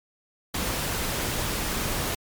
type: noise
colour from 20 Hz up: pink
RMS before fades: -28 dBFS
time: 0.54-2.15 s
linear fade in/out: 5 ms
effects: MP3 96 kbps